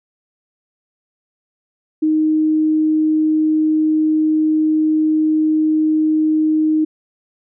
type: tone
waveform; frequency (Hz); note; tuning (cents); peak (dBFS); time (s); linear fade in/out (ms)
sine; 311.1; D#4; 0; -12; 2.02-6.85; 10
effects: none